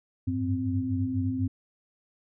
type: tone cluster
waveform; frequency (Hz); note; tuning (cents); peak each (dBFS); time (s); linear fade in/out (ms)
sine; 94.8 / 99 / 106.8 / 260.1; F#2 / G2 / G#2 / C4; +43 / +18 / +49 / -10; -33 / -32 / -34 / -28; 0.27-1.48; 10
effects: none